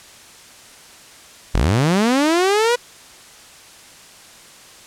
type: linear sweep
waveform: sawtooth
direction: up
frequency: 34.11 to 493.9 Hz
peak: -10 dBFS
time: 1.54-2.76 s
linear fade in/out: 10 ms
effects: white hiss -43 dBFS RMS until 4.86 s + low-pass 9000 Hz 12 dB/octave